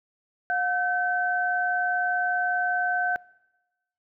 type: tone pair together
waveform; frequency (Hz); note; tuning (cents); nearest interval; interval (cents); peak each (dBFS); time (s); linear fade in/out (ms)
sine; 719 / 1534; F#5 / G6; -50 / -38; octave + minor second; 1312; -26 / -25; 0.5-3.16; 0
effects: noise-tail reverb RT60 1.0 s tail -23 dB re dry